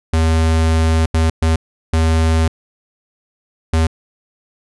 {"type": "tone bursts at uneven times", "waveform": "square", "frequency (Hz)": 80.7, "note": "E2", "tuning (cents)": -36, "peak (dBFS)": -12, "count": 5, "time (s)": [[0.13, 1.06], [1.14, 1.3], [1.42, 1.56], [1.93, 2.48], [3.73, 3.87]], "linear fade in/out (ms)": 5, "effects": ["resampled to 24000 Hz"]}